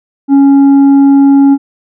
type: tone with tanh clipping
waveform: triangle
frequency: 277.2 Hz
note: C#4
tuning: in tune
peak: -3 dBFS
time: 0.28-1.58 s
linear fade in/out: 50 ms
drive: 9 dB
effects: none